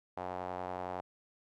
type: tone with band-pass filter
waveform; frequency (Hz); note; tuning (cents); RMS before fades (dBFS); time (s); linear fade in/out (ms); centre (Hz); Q
sawtooth; 91; F#2; -28; -40; 0.17-1.01; 5; 770; 2.6
effects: none